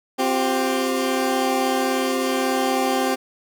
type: chord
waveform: 20% pulse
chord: C suspended fourth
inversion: none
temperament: equal with one note detuned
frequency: 261.6 / 355.7 / 392 Hz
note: C4 / F4 / G4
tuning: 0 / +32 / 0 cents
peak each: -17 / -23 / -19 dBFS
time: 0.18-3.16 s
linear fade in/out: 20 ms
effects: none

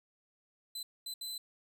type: tone bursts at uneven times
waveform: sawtooth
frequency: 4034 Hz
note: B7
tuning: 36 cents sharp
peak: -36 dBFS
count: 3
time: 0.75-0.83 / 1.06-1.14 / 1.21-1.38 s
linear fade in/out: 5 ms
effects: none

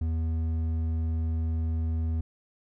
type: tone with hard clipping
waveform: sine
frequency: 81 Hz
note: E2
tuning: 30 cents flat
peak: -27 dBFS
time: 0.01-2.21 s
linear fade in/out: 5 ms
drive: 6 dB
effects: none

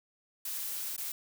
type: noise with dropouts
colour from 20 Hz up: blue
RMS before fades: -37 dBFS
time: 0.45-1.12 s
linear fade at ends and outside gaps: 5 ms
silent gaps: 0.965-0.978 s
effects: none

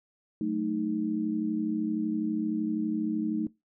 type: chord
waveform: sine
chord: D# diminished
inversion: first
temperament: equal with one note detuned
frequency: 187.36 / 220 / 311.1 Hz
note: F#3 / A3 / D#4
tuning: +22 / 0 / 0 cents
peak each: -36 / -30 / -30 dBFS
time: 0.41-3.47 s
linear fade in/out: 2 ms
effects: noise-tail reverb RT60 0.2 s tail -21 dB re dry

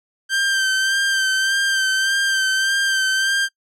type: tone with vibrato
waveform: sawtooth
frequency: 1568 Hz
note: G6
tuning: in tune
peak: -13 dBFS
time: 0.29-3.49 s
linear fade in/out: 50 ms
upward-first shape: sine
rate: 1.7 Hz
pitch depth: 30 cents each way
effects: noise-tail reverb RT60 0.1 s tail -25 dB re dry + low-pass 9000 Hz 12 dB/octave

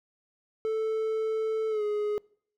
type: tone with pitch glide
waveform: triangle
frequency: 440 to 418.4 Hz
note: A4 to G#4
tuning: 0 to +13 cents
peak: -24 dBFS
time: 0.65-2.18 s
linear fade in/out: 0 ms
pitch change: -87 cents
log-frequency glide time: 1.69-1.83 s
effects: noise-tail reverb RT60 0.6 s tail -25 dB re dry

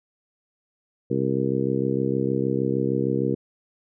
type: harmonic tone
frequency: 66.5 Hz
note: C2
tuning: 29 cents sharp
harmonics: 2 / 3 / 4 / 5 / 6 / 7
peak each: -28 / -28 / -28 / -28 / -28 / -28 dBFS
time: 1.1-3.35 s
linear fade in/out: 10 ms
effects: none

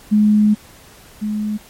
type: tone pair in turn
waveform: sine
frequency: 210.9 / 211.7 Hz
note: G#3 / G#3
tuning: +27 / +33 cents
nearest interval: unison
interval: 6 cents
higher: second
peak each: -9 / -18 dBFS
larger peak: first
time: 0.11-0.55 / 1.21-1.58 s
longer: first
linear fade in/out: 20 ms
effects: pink hiss -44 dBFS RMS until 1.69 s + MP3 64 kbps

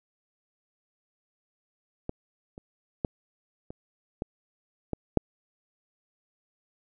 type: clicks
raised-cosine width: 2 ms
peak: -18 / -29 / -13 / -26 / -17 / -16 / -6 dBFS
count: 7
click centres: 2.094 / 2.579 / 3.048 / 3.705 / 4.221 / 4.933 / 5.173 s
effects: none

